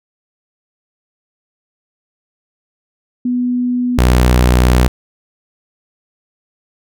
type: tone pair in turn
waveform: sine / sawtooth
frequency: 246.9 / 61.73 Hz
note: B3 / B1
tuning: 0 / 0 cents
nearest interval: 2 octaves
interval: 2400 cents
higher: first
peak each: -13 / -4 dBFS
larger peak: second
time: 3.25-3.98 / 3.98-4.88 s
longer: second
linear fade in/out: 5 ms
effects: none